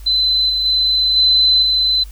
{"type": "tone with level steps", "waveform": "sine", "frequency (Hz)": 4038, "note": "B7", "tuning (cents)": 38, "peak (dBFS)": [-12, -15, -12, -9, -12], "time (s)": [0.06, 2.04], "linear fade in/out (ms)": 10, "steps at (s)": [0.49, 0.65, 1.16, 1.62], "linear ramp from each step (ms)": 10, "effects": ["added 50 Hz sine -31 dBFS peak until 2.11 s", "white hiss -47 dBFS RMS until 2.11 s"]}